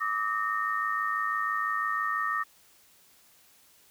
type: tone cluster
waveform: sine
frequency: 1164 / 1270 / 1837 Hz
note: D6 / D#6 / A#6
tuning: -16 / +35 / -26 cents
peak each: -31 dBFS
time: 0-2.44 s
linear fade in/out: 20 ms
effects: white hiss -60 dBFS RMS until 3.9 s